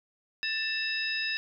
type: tone cluster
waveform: sine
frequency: 1771 / 2656 / 3794 / 5070 Hz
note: A6 / E7 / A#7 / D#8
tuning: +11 / +12 / +30 / +32 cents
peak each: -33 / -33 / -36 / -35 dBFS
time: 0.43-1.37 s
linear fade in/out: 0 ms
effects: none